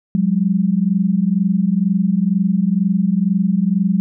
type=tone pair together; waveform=sine; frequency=180.6 / 202.7 Hz; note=F#3 / G#3; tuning=-42 / -42 cents; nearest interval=major second; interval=200 cents; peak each=-16 dBFS; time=0.15-4 s; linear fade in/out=0 ms; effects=none